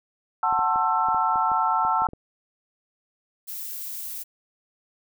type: chord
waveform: sine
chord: F# half-diminished seventh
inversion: none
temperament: just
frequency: 740 / 888 / 1065.6 / 1332 Hz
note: F#5 / A5 / C6 / E6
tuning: 0 / +16 / +31 / +18 cents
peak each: -27 / -23 / -29 / -24 dBFS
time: 0.43-2.07 s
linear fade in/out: 2 ms
type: clicks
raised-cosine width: 2 ms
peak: -27 dBFS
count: 11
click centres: 0.526 / 0.591 / 0.759 / 1.086 / 1.146 / 1.358 / 1.517 / 1.85 / 2.02 / 2.088 / 2.134 s
type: noise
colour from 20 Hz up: violet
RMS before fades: -34 dBFS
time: 3.47-4.24 s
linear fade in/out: 20 ms
effects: none